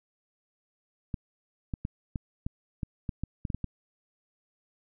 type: clicks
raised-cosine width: 5 ms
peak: -19 dBFS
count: 12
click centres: 1.142 / 1.738 / 1.851 / 2.158 / 2.465 / 2.832 / 3.092 / 3.236 / 3.452 / 3.502 / 3.546 / 3.643 s
effects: none